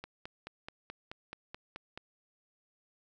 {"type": "click train", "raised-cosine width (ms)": 0.3, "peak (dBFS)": -26, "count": 10, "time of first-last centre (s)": [0.04, 1.975], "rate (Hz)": 4.65, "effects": []}